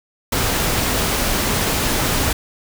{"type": "noise", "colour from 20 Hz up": "pink", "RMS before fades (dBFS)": -19, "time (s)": [0.32, 2.33], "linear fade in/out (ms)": 5, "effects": []}